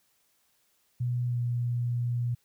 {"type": "tone with pitch glide", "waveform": "sine", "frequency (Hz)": [122.5, 120.67], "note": ["B2", "B2"], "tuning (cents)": [-14, -40], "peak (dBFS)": -26, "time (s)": [1, 2.35], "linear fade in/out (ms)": 10, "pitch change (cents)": -26, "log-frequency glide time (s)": [1.27, 1.38], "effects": ["white hiss -70 dBFS RMS until 2.44 s"]}